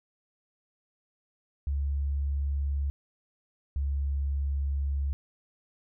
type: tone pair in turn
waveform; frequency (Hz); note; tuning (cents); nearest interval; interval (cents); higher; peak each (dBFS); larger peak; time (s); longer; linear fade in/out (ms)
sine; 70.3 / 69.81; C#2 / C#2; +25 / +13; unison; 12; first; -26; neither; 1.67-2.9 / 3.76-5.13; second; 0
effects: none